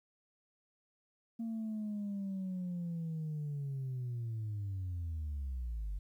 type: linear sweep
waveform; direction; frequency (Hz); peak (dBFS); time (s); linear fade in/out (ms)
sine; down; 230.1 to 46.58; -34; 1.39-5.99; 10
effects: tanh soft clip ceiling -34 dBFS + 12-bit